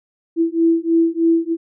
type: beating tone pair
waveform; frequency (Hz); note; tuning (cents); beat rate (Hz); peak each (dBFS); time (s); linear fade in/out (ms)
sine; 329.6 / 332.8; E4 / E4; 0 / +17; 3.2; -16; 0.36-1.57; 50
effects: none